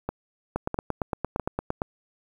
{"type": "two click trains", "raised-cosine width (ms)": 1, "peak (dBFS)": [-14, -12], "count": [3, 12], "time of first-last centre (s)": [[0.09, 1.397], [0.56, 1.819]], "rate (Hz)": [1.53, 8.74], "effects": ["8-bit"]}